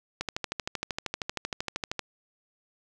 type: click train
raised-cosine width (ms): 0.2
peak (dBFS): -13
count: 24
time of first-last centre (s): 0.21-1.993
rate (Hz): 12.9
effects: none